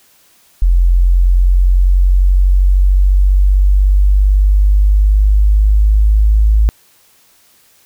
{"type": "exponential sweep", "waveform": "sine", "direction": "up", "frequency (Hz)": [43.65, 53.3], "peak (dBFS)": -6, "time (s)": [0.62, 6.69], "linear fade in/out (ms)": 0, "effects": ["white hiss -50 dBFS RMS until 7.85 s"]}